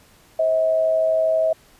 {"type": "tone pair together", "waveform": "sine", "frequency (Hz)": [530, 642.4], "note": ["C5", "E5"], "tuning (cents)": [22, -45], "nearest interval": "minor third", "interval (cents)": 333, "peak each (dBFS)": [-27, -16], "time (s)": [0.39, 1.53], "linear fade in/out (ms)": 5, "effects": ["pink hiss -53 dBFS RMS until 1.79 s", "resampled to 32000 Hz"]}